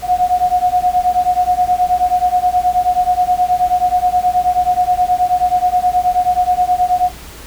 sine beating tone pair, 720 / 729.4 Hz, F#5 / F#5, -47 / -25 cents, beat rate 9.4 Hz, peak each -14 dBFS, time 0.02-7.12 s, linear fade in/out 50 ms, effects added 60 Hz sine -36 dBFS peak until 7.46 s + pink hiss -35 dBFS RMS until 7.46 s

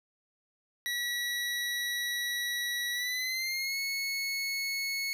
25% pulse tone with pitch glide, 1934 to 2196 Hz, B6 to C#7, -37 to -17 cents, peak -27 dBFS, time 0.86-5.13 s, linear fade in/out 0 ms, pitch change +220 cents, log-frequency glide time 2.92-3.78 s, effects none

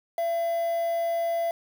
triangle tone with quantisation, 675 Hz, E5, 41 cents sharp, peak -22 dBFS, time 0.18-1.51 s, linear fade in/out 2 ms, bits 7, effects none

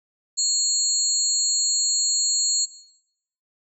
sine tone cluster, 4322 / 6820 / 7610 Hz, C#8 / G#8 / A#8, -45 / +45 / +35 cents, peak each -24 dBFS, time 0.37-2.66 s, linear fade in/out 20 ms, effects noise-tail reverb RT60 0.8 s tail -18 dB re dry

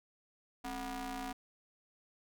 sawtooth ring-modulated tone, 236.4 Hz, A#3, 24 cents sharp, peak -32 dBFS, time 0.64-1.33 s, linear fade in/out 10 ms, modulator 503 Hz, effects none

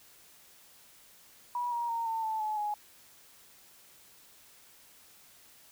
sine tone with pitch steps, 970 / 946.2 / 923 / 900.3 / 878.3 / 856.7 / 835.7 Hz, B5 / A#5 / A#5 / A5 / A5 / A5 / G#5, -31 / +26 / -17 / +39 / -3 / -46 / +11 cents, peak -30 dBFS, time 1.55-2.74 s, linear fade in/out 2 ms, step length 170 ms, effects white hiss -58 dBFS RMS until 5.71 s

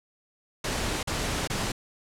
pink noise with dropouts, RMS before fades -29 dBFS, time 0.64-1.72 s, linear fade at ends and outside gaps 5 ms, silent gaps 1.03-1.073 / 1.475-1.499 s, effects low-pass 9000 Hz 12 dB/octave

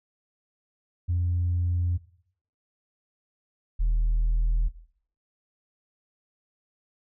sine tone pair in turn, 87.6 / 40.23 Hz, F2 / E1, +6 / -41 cents, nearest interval octave + minor second, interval 1347 cents, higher first, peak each -21 / -18 dBFS, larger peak second, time 1.08-1.98 / 3.79-4.69 s, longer neither, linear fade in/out 20 ms, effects noise-tail reverb RT60 0.6 s tail -17 dB re dry + tanh soft clip ceiling -19 dBFS

